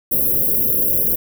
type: band-stop noise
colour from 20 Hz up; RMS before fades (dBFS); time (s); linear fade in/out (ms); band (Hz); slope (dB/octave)
white; -17; 0.11-1.16; 10; 580 to 11000; 96
effects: none